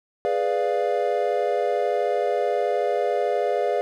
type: chord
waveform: triangle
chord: G# diminished seventh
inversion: none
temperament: equal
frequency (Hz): 415.3 / 493.9 / 587.3 / 698.5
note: G#4 / B4 / D5 / F5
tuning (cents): 0 / 0 / 0 / 0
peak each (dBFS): -24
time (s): 0.25-3.81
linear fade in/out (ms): 0
effects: none